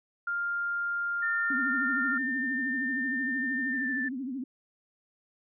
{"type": "tone", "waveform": "sine", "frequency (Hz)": 1400, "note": "F6", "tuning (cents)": 4, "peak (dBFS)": -28, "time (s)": [0.27, 2.18], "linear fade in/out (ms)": 5}
{"type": "tone with pitch glide", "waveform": "sine", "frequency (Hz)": [1800, 1766], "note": ["A6", "A6"], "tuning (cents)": [39, 6], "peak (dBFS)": -29, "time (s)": [1.22, 4.09], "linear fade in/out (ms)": 10, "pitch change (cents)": -33, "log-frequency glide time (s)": [3.69, 3.93]}
{"type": "tone with vibrato", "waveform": "sine", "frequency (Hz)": 261.3, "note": "C4", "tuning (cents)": -2, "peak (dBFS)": -32, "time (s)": [1.5, 4.44], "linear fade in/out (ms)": 5, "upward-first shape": "triangle", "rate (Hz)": 13, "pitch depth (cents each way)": 160}
{"effects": []}